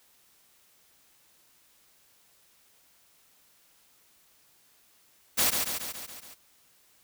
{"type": "noise with echo", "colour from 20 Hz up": "white", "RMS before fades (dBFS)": -24, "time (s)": [5.37, 5.51], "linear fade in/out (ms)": 20, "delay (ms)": 140, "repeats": 6, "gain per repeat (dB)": -4, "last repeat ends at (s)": 6.35, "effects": ["white hiss -63 dBFS RMS until 7.03 s"]}